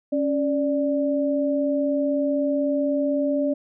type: tone pair together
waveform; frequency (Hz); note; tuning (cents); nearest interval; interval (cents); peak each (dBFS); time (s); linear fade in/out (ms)
sine; 277 / 587; C#4 / D5; -1 / -1; octave + minor second; 1300; -22 / -23; 0.12-3.54; 10
effects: none